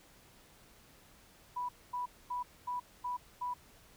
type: tone bursts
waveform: sine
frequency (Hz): 985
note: B5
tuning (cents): -5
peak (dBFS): -34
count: 6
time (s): 1.56-3.54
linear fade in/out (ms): 10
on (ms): 130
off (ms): 240
effects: pink hiss -61 dBFS RMS until 3.96 s